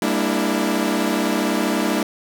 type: chord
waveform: sawtooth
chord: E half-diminished seventh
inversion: first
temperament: equal with one note detuned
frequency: 201 / 233.1 / 293.7 / 329.6 Hz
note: G3 / Bb3 / D4 / E4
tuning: +44 / 0 / 0 / 0 cents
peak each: -20 dBFS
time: 0.02-2.03 s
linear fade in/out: 2 ms
effects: none